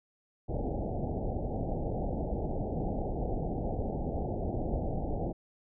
pink low-pass noise, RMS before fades -33 dBFS, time 0.48-5.33 s, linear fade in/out 20 ms, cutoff 810 Hz, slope 96 dB/octave, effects none

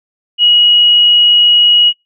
sine tone, 2903 Hz, F#7, 34 cents flat, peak -5 dBFS, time 0.38-1.93 s, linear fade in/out 50 ms, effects noise-tail reverb RT60 0.2 s tail -24 dB re dry

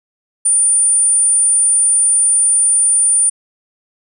sine tone, 9270 Hz, D9, 24 cents flat, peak -9 dBFS, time 0.45-3.3 s, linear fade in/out 10 ms, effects none

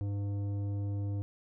sine tone with tanh clipping, 100.8 Hz, G2, 49 cents sharp, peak -33 dBFS, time 0.01-1.22 s, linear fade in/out 0 ms, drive 11 dB, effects none

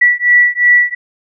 sine beating tone pair, 1950 / 1952.8 Hz, B6 / B6, -23 / -20 cents, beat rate 2.8 Hz, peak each -10 dBFS, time 0.01-0.95 s, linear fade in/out 10 ms, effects none

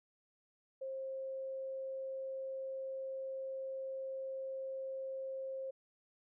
sine tone, 532 Hz, C5, 29 cents sharp, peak -39 dBFS, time 0.81-5.71 s, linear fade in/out 10 ms, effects none

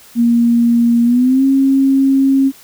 sine tone with pitch glide, 235.4 to 270.4 Hz, A#3 to C#4, +17 to -43 cents, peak -8 dBFS, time 0.15-2.52 s, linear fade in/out 50 ms, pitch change +240 cents, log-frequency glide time 1.04-1.44 s, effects white hiss -42 dBFS RMS until 2.63 s

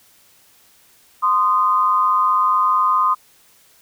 sine tone pair together, 1038.4 / 1234 Hz, C6 / D#6, -13 / -15 cents, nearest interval minor third, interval 298 cents, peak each -16 dBFS, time 1.22-3.15 s, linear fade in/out 20 ms, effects white hiss -53 dBFS RMS until 3.81 s

